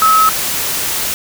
sine tone in noise, 1289 Hz, E6, 39 cents flat, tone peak -7 dBFS, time 0.02-0.29 s, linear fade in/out 0 ms, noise white, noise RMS -18 dBFS, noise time 0-1.14 s, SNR +8 dB, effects none

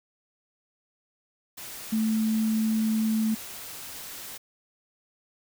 sine tone in noise, 220 Hz, A3, in tune, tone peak -22 dBFS, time 1.92-3.35 s, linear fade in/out 10 ms, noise white, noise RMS -40 dBFS, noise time 1.57-4.38 s, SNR +15 dB, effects none

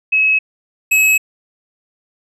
sine / square tone pair in turn, 2570 / 2570 Hz, E7 / E7, -45 / -45 cents, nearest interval unison, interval 0 cents, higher neither, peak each -10 / -10 dBFS, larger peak neither, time 0.12-0.39 / 0.91-1.18 s, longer neither, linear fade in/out 10 ms, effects resampled to 32000 Hz

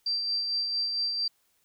sine tone with tremolo, 4699 Hz, D8, in tune, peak -25 dBFS, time 0.06-1.28 s, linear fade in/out 5 ms, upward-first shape sine, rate 4.4 Hz, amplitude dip 35%, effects white hiss -70 dBFS RMS until 1.64 s

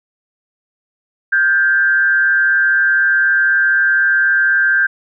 sine tone with frequency modulation, 1574 Hz, G6, 7 cents sharp, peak -10 dBFS, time 1.32-4.87 s, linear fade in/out 10 ms, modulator 131 Hz, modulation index 0.6, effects none

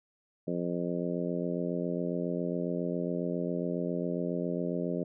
harmonic tone, 87.31 Hz, F2, in tune, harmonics 2 / 3 / 4 / 5 / 6 / 7, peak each -34 / -36 / -37 / -38 / -39 / -39 dBFS, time 0.47-5.04 s, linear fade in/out 10 ms, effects none

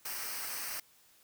white noise with comb filter, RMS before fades -39 dBFS, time 0.05-0.8 s, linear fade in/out 5 ms, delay 0.28 ms, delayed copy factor -0.65, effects white hiss -64 dBFS RMS until 1.23 s

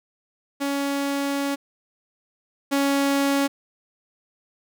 sawtooth tone pair in turn, 280.1 / 278.6 Hz, C#4 / C#4, +18 / +9 cents, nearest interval unison, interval 9 cents, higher first, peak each -19 / -15 dBFS, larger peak second, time 0.6-1.56 / 2.71-3.48 s, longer first, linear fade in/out 20 ms, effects none

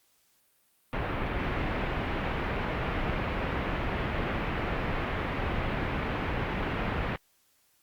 pink low-pass noise, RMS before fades -31 dBFS, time 0.93-7.16 s, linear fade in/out 0 ms, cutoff 2600 Hz, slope 24 dB/octave, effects white hiss -68 dBFS RMS until 7.82 s + Opus 48 kbps

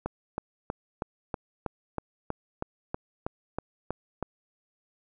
click train, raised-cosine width 1 ms, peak -16 dBFS, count 14, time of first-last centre 0.06-4.227 s, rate 3.12 Hz, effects none

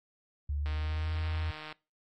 sine tone with pitch glide, 72.4 to 81.74 Hz, D2 to E2, -24 to -14 cents, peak -30 dBFS, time 0.49-1.51 s, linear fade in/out 5 ms, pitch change +210 cents, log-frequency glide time 0.6-1.11 s
click train, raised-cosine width 0.3 ms, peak -28 dBFS, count 165, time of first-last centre 0.66-1.725 s, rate 154 Hz
effects noise-tail reverb RT60 0.3 s tail -22 dB re dry + AAC 48 kbps

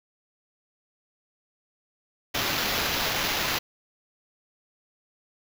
violet noise with sample-and-hold, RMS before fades -27 dBFS, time 2.34-3.59 s, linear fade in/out 10 ms, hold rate 8820 Hz, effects none

